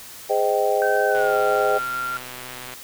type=chord; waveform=sine; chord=Ab major seventh; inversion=none; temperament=just; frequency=415.3 / 519.1 / 623 / 778.7 Hz; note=Ab4 / C5 / Eb5 / G5; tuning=0 / -14 / +2 / -12 cents; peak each=-23 dBFS; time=0.29-1.79 s; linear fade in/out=20 ms
type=tone with pitch glide; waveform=sine; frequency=1542 to 1381.7 Hz; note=G6 to F6; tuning=-29 to -19 cents; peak=-24 dBFS; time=0.82-2.17 s; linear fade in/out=0 ms; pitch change=-190 cents; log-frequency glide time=1.08-1.35 s
type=click train; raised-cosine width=0.3 ms; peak=-20 dBFS; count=201; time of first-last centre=1.15-2.737 s; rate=126 Hz
effects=white hiss -40 dBFS RMS until 2.83 s